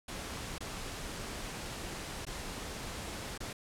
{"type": "noise with dropouts", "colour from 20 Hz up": "pink", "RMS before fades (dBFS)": -41, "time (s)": [0.08, 3.53], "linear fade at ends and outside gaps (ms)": 5, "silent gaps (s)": [[0.583, 0.605], [2.252, 2.266], [3.378, 3.403]], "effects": ["low-pass 10000 Hz 12 dB/octave"]}